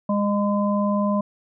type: harmonic tone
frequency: 204.3 Hz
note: G#3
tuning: 28 cents flat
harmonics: 1 / 3 / 5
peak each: -20 / -25 / -27 dBFS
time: 0.09-1.21 s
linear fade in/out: 5 ms
effects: none